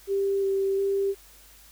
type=tone with vibrato; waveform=sine; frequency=392 Hz; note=G4; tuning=in tune; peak=-22 dBFS; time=0.07-1.15 s; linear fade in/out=50 ms; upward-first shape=square; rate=1.4 Hz; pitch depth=10 cents each way; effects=added 50 Hz sine -56 dBFS peak until 1.71 s + white hiss -53 dBFS RMS until 1.71 s